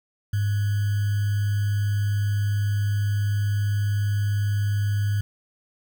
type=tone with sample-and-hold; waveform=sine; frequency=102.3 Hz; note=G#2; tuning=26 cents flat; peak=-20 dBFS; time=0.33-5.21 s; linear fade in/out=5 ms; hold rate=1575 Hz; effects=none